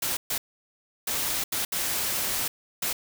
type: noise bursts at uneven times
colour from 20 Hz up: white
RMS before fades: -28 dBFS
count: 6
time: 0.02-0.17 / 0.3-0.38 / 1.07-1.44 / 1.52-1.65 / 1.72-2.48 / 2.82-2.93 s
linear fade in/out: 5 ms
effects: none